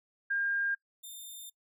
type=tone pair in turn; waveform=sine / 5% pulse; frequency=1608 / 3610 Hz; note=G6 / A7; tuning=+44 / +44 cents; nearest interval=octave + major second; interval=1400 cents; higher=second; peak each=-28 / -36 dBFS; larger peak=first; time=0.3-0.75 / 1.03-1.5 s; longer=second; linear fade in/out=10 ms; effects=noise-tail reverb RT60 0.1 s tail -23 dB re dry